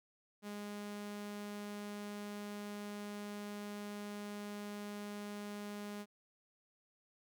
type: tone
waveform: sawtooth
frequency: 206.1 Hz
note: G#3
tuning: 13 cents flat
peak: -39 dBFS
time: 0.42-6.06 s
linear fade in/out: 50 ms
effects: none